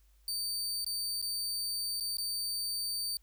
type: tone with dropouts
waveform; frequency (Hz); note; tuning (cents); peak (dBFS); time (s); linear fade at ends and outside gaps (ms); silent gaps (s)
sawtooth; 4600; D8; -37; -30; 0.28-3.17; 1; 0.846-0.864 / 1.216-1.225 / 2-2.007 / 2.17-2.183
effects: added 50 Hz sine -61 dBFS peak until 3.22 s + white hiss -73 dBFS RMS until 3.22 s